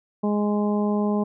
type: harmonic tone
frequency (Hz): 207.7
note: G#3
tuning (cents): 0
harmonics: 1 / 2 / 3 / 4 / 5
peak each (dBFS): -21 / -27 / -31 / -33 / -35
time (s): 0.23-1.24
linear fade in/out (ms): 10
effects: none